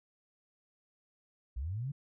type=linear sweep; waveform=sine; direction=up; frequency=54.4 to 146.7 Hz; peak=-34 dBFS; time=1.56-1.92 s; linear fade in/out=10 ms; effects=none